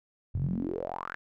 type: tone with band-pass filter sweep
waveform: sawtooth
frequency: 44.21 Hz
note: F1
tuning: 22 cents sharp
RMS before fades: -33 dBFS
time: 0.34-1.15 s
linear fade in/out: 0 ms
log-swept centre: 98 to 1700 Hz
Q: 7.7
effects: none